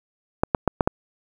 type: clicks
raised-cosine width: 1 ms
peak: -3 dBFS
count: 5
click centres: 0.435 / 0.548 / 0.677 / 0.808 / 0.875 s
effects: 7-bit